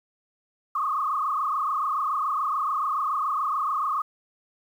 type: tone with frequency modulation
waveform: sine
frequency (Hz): 1169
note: D6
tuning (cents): -8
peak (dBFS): -23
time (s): 0.75-4.02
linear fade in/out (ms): 5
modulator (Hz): 27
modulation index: 3.5
effects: 9-bit